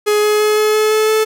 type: tone with pitch steps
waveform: 45% pulse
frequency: 419.4 / 422.1 / 424.8 / 427.5 / 430.2 / 432.9 / 435.7 Hz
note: G#4 / G#4 / G#4 / A4 / A4 / A4 / A4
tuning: +17 / +28 / +39 / -50 / -39 / -28 / -17 cents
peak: -11 dBFS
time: 0.06-1.25 s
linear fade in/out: 20 ms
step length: 170 ms
effects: none